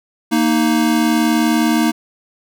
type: tone pair together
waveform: square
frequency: 231.6 / 311.1 Hz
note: A#3 / D#4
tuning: -11 / 0 cents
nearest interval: perfect fourth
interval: 511 cents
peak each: -16 dBFS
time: 0.31-1.92 s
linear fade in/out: 20 ms
effects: none